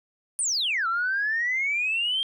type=exponential two-way sweep; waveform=sine; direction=down then up; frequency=9580 to 1319 to 3218 Hz; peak=-22 dBFS; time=0.39-2.23 s; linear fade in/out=0 ms; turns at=0.87 s; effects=tanh soft clip ceiling -18 dBFS